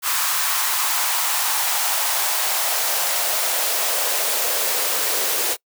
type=noise with high-pass filter sweep; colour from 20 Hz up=white; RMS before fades=-21 dBFS; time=0.02-5.57 s; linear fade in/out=50 ms; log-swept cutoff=1100 to 430 Hz; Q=2.3; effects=noise-tail reverb RT60 0.1 s tail -24 dB re dry